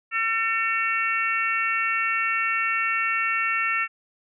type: harmonic tone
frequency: 450 Hz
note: A4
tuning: 39 cents sharp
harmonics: 3 / 4 / 5 / 6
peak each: -27 / -27 / -27 / -27 dBFS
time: 0.11-3.88 s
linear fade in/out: 50 ms
effects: none